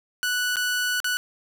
sawtooth tone with dropouts, 1480 Hz, F#6, in tune, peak -19 dBFS, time 0.23-1.17 s, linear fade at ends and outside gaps 0 ms, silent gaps 0.558-0.568 / 1.002-1.044 s, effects none

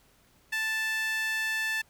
sawtooth tone with high-pass filter, 880 Hz, A5, in tune, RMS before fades -30 dBFS, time 0.52-1.82 s, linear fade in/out 10 ms, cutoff 2000 Hz, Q 7.8, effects pink hiss -63 dBFS RMS until 1.89 s

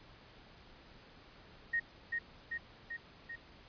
sine tone with echo, 1864.7 Hz, A#6, in tune, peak -30 dBFS, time 1.73-1.8 s, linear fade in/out 10 ms, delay 390 ms, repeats 4, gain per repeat -3 dB, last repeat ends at 3.36 s, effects pink hiss -58 dBFS RMS until 3.68 s + resampled to 11025 Hz

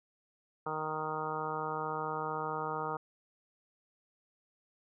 harmonic tone, 155.56 Hz, D#3, in tune, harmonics 1 / 2 / 3 / 4 / 5 / 6 / 7 / 8 / 9, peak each -45 / -47 / -40 / -47 / -41 / -40 / -45 / -39 / -47 dBFS, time 0.66-2.97 s, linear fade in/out 5 ms, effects none

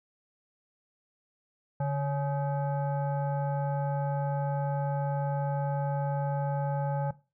sine tone with frequency modulation, 143.5 Hz, D3, 40 cents flat, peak -26 dBFS, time 1.8-7.11 s, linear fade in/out 5 ms, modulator 702 Hz, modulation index 0.75, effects noise-tail reverb RT60 0.3 s tail -18 dB re dry

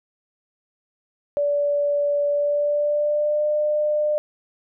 sine tone with pitch glide, 578 to 600.8 Hz, D5 to D5, -28 to +39 cents, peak -18 dBFS, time 1.37-4.18 s, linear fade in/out 0 ms, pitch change +67 cents, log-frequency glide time 2.28-3.48 s, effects none

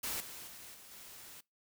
white noise with level steps, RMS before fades -38 / -48 / -51 / -55 / -52 dBFS, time 0.03-1.41 s, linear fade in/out 10 ms, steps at 0.2 / 0.47 / 0.74 / 0.91 s, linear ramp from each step 5 ms, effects noise-tail reverb RT60 0.2 s tail -23 dB re dry

